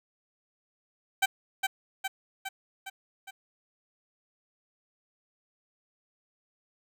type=tone with echo; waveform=15% pulse; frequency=773 Hz; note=G5; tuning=24 cents flat; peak=-15 dBFS; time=1.22-1.26 s; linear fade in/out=10 ms; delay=410 ms; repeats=5; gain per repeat=-4 dB; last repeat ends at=3.31 s; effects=none